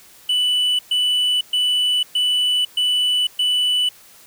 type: tone bursts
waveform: triangle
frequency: 2976 Hz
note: F#7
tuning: 9 cents sharp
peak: -14 dBFS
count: 6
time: 0.29-3.89 s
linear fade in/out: 5 ms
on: 500 ms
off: 120 ms
effects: white hiss -47 dBFS RMS until 4.26 s